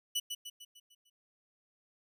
sawtooth tone with echo, 2960 Hz, F#7, in tune, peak -27 dBFS, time 0.15-0.2 s, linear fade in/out 10 ms, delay 150 ms, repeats 6, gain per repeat -6 dB, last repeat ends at 1.1 s, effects none

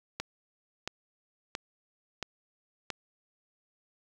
click train, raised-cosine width 0.2 ms, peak -16 dBFS, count 5, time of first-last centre 0.2-2.903 s, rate 1.48 Hz, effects 8-bit

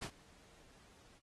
pink noise with ADSR envelope, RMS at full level -41 dBFS, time 0.01-1.21 s, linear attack 16 ms, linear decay 77 ms, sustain -23 dB, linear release 43 ms, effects low-pass 9000 Hz 12 dB/octave + AAC 32 kbps

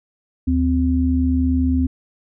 sine tone pair together, 76.2 / 258.4 Hz, D#2 / C4, -36 / -21 cents, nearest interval octave + major sixth, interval 2115 cents, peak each -18 / -17 dBFS, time 0.47-1.87 s, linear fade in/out 10 ms, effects none

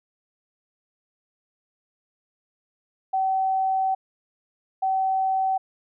sine tone bursts at uneven times, 764 Hz, G5, 45 cents flat, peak -20 dBFS, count 2, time 3.13-3.95 / 4.82-5.58 s, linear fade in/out 10 ms, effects none

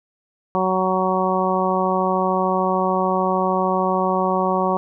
harmonic tone, 186.7 Hz, F#3, 16 cents sharp, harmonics 1 / 2 / 3 / 4 / 5 / 6, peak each -24 / -24 / -24 / -24 / -24 / -24 dBFS, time 0.55-4.77 s, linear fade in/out 0 ms, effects none

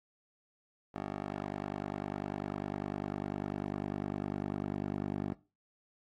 10% pulse tone with band-pass filter sweep, 50 Hz, G1, 35 cents sharp, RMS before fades -38 dBFS, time 0.94-5.33 s, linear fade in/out 10 ms, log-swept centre 640 to 320 Hz, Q 0.77, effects noise-tail reverb RT60 0.3 s tail -18 dB re dry + AAC 32 kbps

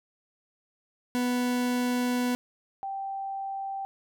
40% pulse / sine tone pair in turn, 246.9 / 781.8 Hz, B3 / G5, 0 / -5 cents, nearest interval octave + minor sixth, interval 1995 cents, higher second, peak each -24 / -31 dBFS, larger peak first, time 1.15-2.35 / 2.83-3.85 s, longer first, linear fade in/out 0 ms, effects none

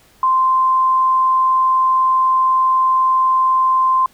sine tone, 1042 Hz, C6, 7 cents flat, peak -11 dBFS, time 0.23-4.06 s, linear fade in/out 2 ms, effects pink hiss -51 dBFS RMS until 4.13 s

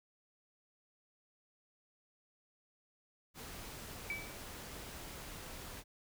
pink noise, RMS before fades -48 dBFS, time 3.34-5.84 s, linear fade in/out 50 ms
sine tone with exponential decay, 2300 Hz, D7, 37 cents flat, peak -34 dBFS, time 4.1-4.43 s, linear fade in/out 1 ms, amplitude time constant 70 ms
effects none

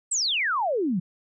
sine exponential sweep, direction down, 8320 to 164.81 Hz, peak -22 dBFS, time 0.11-1 s, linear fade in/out 10 ms, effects none

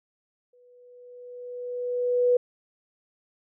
sine tone with exponential growth, 491.7 Hz, B4, 8 cents flat, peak -16 dBFS, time 0.53-2.37 s, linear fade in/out 5 ms, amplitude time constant 400 ms, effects none

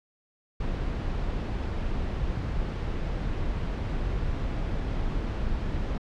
brown noise, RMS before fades -29 dBFS, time 0.6-5.98 s, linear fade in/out 5 ms, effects low-pass 4000 Hz 12 dB/octave

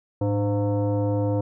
sine tone with frequency modulation, 106.7 Hz, G#2, 47 cents sharp, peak -20 dBFS, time 0.21-1.41 s, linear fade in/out 5 ms, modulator 406 Hz, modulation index 1.1, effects none

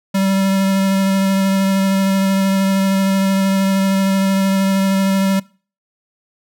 square tone with vibrato, 193.6 Hz, G3, 21 cents flat, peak -14 dBFS, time 0.14-5.4 s, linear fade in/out 10 ms, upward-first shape sine, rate 13 Hz, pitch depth 12 cents each way, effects noise-tail reverb RT60 0.4 s tail -23 dB re dry

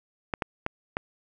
clicks, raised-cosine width 0.5 ms, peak -12 dBFS, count 4, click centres 0.338 / 0.422 / 0.664 / 0.969 s, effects none

